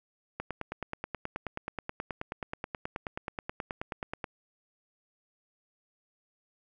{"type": "click train", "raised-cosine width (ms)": 0.5, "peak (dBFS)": -19, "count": 37, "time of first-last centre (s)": [0.4, 4.242], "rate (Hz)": 9.37, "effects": []}